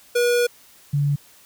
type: tone pair in turn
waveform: square / sine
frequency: 482.7 / 143.51 Hz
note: B4 / D3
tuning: -40 / -40 cents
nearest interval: octave + major sixth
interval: 2100 cents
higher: first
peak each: -17 / -17 dBFS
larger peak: neither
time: 0.15-0.47 / 0.93-1.16 s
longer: first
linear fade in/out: 10 ms
effects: white hiss -51 dBFS RMS until 1.45 s